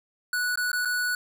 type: tone with dropouts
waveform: square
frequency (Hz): 1474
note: F#6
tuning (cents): -7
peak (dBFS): -25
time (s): 0.33-1.15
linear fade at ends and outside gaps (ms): 2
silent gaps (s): 0.557-0.574 / 0.717-0.73 / 0.85-0.855
effects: none